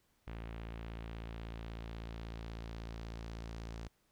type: tone with low-pass filter sweep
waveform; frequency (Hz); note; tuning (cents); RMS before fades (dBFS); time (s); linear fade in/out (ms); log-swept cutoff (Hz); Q
sawtooth; 56.3; A1; +40; -45; 0.27-3.88; 5; 2600 to 6000; 1.4
effects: pink hiss -75 dBFS RMS until 4.11 s